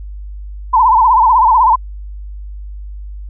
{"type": "tone with vibrato", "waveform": "sine", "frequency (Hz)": 946, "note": "A#5", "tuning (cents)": 25, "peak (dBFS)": -6, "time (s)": [0.73, 1.76], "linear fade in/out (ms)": 10, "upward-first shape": "sine", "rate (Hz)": 16, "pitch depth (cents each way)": 150, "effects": ["added 50 Hz sine -25 dBFS peak until 3.29 s"]}